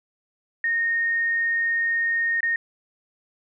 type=tone with dropouts; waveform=sine; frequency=1848 Hz; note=A#6; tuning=16 cents flat; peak=-20 dBFS; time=0.64-2.56 s; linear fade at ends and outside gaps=2 ms; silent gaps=2.406-2.43 s; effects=none